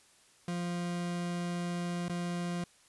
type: tone with dropouts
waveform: 40% pulse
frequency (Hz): 174.6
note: F3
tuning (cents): 0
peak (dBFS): -32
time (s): 0.48-2.64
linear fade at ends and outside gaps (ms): 2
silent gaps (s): 2.084-2.096
effects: white hiss -63 dBFS RMS until 2.88 s + resampled to 24000 Hz